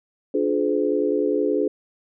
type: chord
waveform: sine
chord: D diminished seventh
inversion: none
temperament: just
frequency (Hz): 293.7 / 352.4 / 422.9 / 507.5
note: D4 / F4 / Ab4 / Cb5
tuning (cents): 0 / +16 / +31 / +47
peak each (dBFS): -24 / -26 / -22 / -26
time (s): 0.34-1.68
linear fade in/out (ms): 5
effects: none